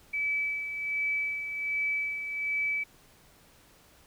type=tone with tremolo; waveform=sine; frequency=2300 Hz; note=D7; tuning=37 cents flat; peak=-26 dBFS; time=0.13-2.84 s; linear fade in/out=10 ms; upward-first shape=sine; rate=1.3 Hz; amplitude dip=55%; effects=pink hiss -59 dBFS RMS until 4.06 s